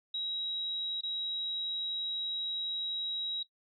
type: tone with dropouts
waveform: sine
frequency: 3843 Hz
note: B7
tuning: 48 cents flat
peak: -32 dBFS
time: 0.14-3.43 s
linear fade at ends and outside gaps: 5 ms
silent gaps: 1.01-1.033 s
effects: noise-tail reverb RT60 0.1 s tail -17 dB re dry